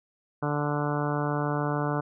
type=harmonic tone; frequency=146.83 Hz; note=D3; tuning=in tune; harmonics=1 / 2 / 3 / 4 / 5 / 6 / 7 / 8 / 9 / 10; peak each=-29 / -32 / -34 / -35 / -36 / -37 / -37 / -38 / -39 / -39 dBFS; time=0.42-2.01 s; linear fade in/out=10 ms; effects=none